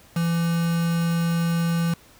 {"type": "tone with quantisation", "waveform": "triangle", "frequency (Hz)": 168.1, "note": "E3", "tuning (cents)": 34, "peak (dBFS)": -18, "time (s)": [0.16, 1.94], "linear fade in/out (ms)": 5, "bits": 5, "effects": ["pink hiss -52 dBFS RMS until 2.19 s"]}